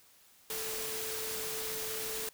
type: tone in noise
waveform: sine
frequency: 440 Hz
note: A4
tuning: in tune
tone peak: -42 dBFS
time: 0.5-2.29 s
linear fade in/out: 2 ms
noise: white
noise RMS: -38 dBFS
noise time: 0.5-2.29 s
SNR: -7 dB
effects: white hiss -62 dBFS RMS until 2.33 s